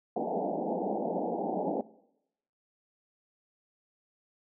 white band-pass noise, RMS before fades -32 dBFS, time 0.16-1.81 s, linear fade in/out 2 ms, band 170 to 840 Hz, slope 96 dB/octave, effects noise-tail reverb RT60 0.8 s tail -19 dB re dry

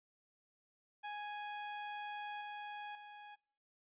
sawtooth tone with level steps, 830.6 Hz, G#5, in tune, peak -38 / -40 / -47 dBFS, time 1.03-3.36 s, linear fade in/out 20 ms, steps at 2.41 / 2.95 s, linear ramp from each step 2 ms, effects noise-tail reverb RT60 0.6 s tail -26 dB re dry + resampled to 8000 Hz

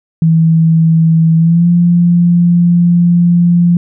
sine tone with pitch glide, 162.7 to 173.37 Hz, E3 to F3, -22 to -12 cents, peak -5 dBFS, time 0.22-3.77 s, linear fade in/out 2 ms, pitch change +110 cents, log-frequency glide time 1.37-1.68 s, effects none

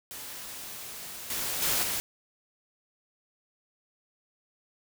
white noise with level steps, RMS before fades -41 / -32 / -27 / -31 dBFS, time 0.11-2 s, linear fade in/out 0 ms, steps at 1.3 / 1.62 / 1.83 s, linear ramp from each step 2 ms, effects none

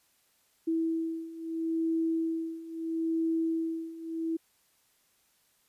sine beating tone pair, 326.1 / 326.86 Hz, E4 / E4, -19 / -15 cents, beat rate 0.76 Hz, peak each -33 / -30 dBFS, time 0.67-4.37 s, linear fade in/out 10 ms, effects white hiss -69 dBFS RMS until 5.68 s + resampled to 32000 Hz

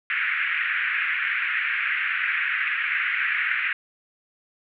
pink band-pass noise, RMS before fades -25 dBFS, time 0.1-3.73 s, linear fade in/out 2 ms, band 1500 to 2500 Hz, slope 48 dB/octave, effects none

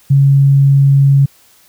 sine tone, 138.59 Hz, C#3, in tune, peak -5 dBFS, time 0.1-1.26 s, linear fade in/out 10 ms, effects white hiss -48 dBFS RMS until 1.68 s

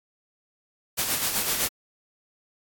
white noise with tremolo, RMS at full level -24 dBFS, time 0.97-1.69 s, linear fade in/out 20 ms, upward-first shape sine, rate 7.9 Hz, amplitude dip 45%, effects AAC 64 kbps

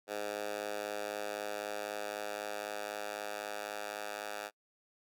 10% pulse tone with high-pass filter sweep, 103.9 Hz, G#2, 1 cent sharp, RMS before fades -40 dBFS, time 0.07-4.51 s, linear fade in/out 50 ms, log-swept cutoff 520 to 800 Hz, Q 1.4, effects noise-tail reverb RT60 0.1 s tail -26 dB re dry

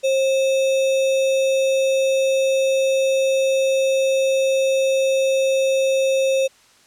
sine tone with sample-and-hold, 534 Hz, C5, 35 cents sharp, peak -15 dBFS, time 0.03-6.48 s, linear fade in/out 20 ms, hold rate 3150 Hz, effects white hiss -53 dBFS RMS until 6.86 s + low-pass 8000 Hz 12 dB/octave

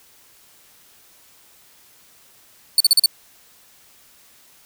sawtooth tone bursts, 4480 Hz, C#8, 18 cents sharp, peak -7 dBFS, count 5, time 2.78-3.06 s, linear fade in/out 2 ms, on 24 ms, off 40 ms, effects white hiss -52 dBFS RMS until 4.65 s

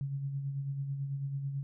sine tone with tremolo, 138.59 Hz, C#3, in tune, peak -31 dBFS, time 0.01-1.63 s, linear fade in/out 0 ms, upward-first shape sine, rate 9.1 Hz, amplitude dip 45%, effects none

